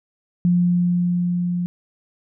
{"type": "tone with level ramp", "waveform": "sine", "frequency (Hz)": 176.3, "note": "F3", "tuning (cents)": 17, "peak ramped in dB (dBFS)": [-13, -20], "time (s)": [0.45, 1.66], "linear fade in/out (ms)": 0, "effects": []}